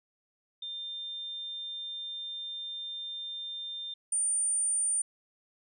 sine tone pair in turn, 3600 / 9040 Hz, A7 / C#9, +39 / +33 cents, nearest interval octave + major third, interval 1594 cents, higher second, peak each -36 / -26 dBFS, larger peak second, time 0.62-3.94 / 4.12-5.02 s, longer first, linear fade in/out 5 ms, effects none

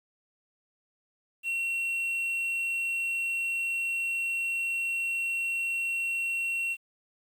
triangle tone with quantisation, 2727 Hz, F7, 42 cents flat, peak -26 dBFS, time 1.43-6.77 s, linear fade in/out 50 ms, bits 9, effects none

